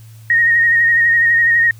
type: tone with vibrato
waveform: sine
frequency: 1864.7 Hz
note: A#6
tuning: in tune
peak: -9 dBFS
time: 0.3-1.71 s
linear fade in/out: 2 ms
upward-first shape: sine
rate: 12 Hz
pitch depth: 29 cents each way
effects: added 111 Hz sine -36 dBFS peak until 1.79 s + white hiss -50 dBFS RMS until 1.79 s